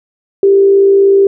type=tone with frequency modulation; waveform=sine; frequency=393.8 Hz; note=G4; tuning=8 cents sharp; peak=-4 dBFS; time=0.43-1.27 s; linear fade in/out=2 ms; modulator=56.2 Hz; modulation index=0.26; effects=none